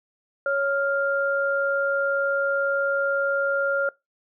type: tone pair together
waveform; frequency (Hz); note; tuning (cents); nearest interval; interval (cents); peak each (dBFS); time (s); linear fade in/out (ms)
sine; 555.2 / 1399; C#5 / F6; +3 / +3; octave + major third; 1600; -23 / -24; 0.46-3.89; 2
effects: noise-tail reverb RT60 0.2 s tail -22 dB re dry